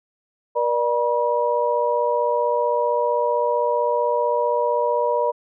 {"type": "tone cluster", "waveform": "sine", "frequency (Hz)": [478.4, 594, 965], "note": ["A#4", "D5", "B5"], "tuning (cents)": [45, 20, -40], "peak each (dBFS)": -22, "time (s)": [0.55, 5.32], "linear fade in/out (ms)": 20, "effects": []}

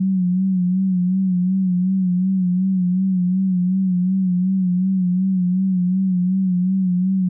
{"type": "tone with vibrato", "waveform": "sine", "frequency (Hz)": 185, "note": "F#3", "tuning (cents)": 0, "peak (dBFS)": -15, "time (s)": [0, 7.29], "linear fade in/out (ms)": 10, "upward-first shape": "sine", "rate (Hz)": 2.7, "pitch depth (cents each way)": 63, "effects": []}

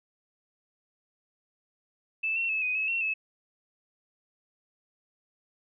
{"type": "tone with pitch steps", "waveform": "sine", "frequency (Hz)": [2632, 2715, 2601, 2499, 2580, 2719, 2597], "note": ["E7", "F7", "E7", "D#7", "E7", "F7", "E7"], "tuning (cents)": [-3, -50, -24, 7, -38, -47, -26], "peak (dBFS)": -26, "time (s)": [2.23, 3.14], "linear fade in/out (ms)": 10, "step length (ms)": 130, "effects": []}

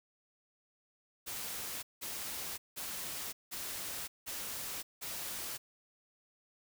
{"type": "noise bursts", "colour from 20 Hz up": "white", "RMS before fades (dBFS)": -41, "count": 6, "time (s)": [1.26, 5.58], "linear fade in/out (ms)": 20, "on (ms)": 570, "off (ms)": 180, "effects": []}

